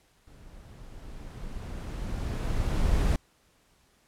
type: noise with level ramp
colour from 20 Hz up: brown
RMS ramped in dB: -50 to -23 dBFS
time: 0.27-3.16 s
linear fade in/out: 2 ms
effects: pink hiss -65 dBFS RMS until 4.07 s + low-pass 12000 Hz 12 dB/octave